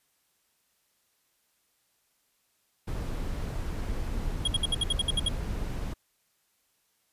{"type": "noise", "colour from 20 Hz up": "brown", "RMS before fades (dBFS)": -32, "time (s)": [2.87, 5.94], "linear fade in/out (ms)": 10}
{"type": "tone bursts", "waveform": "square", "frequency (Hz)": 3287, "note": "G#7", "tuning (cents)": -19, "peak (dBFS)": -24, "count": 10, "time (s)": [4.45, 5.287], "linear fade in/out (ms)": 5, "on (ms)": 27, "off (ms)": 63}
{"effects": ["white hiss -72 dBFS RMS until 7.12 s", "resampled to 32000 Hz"]}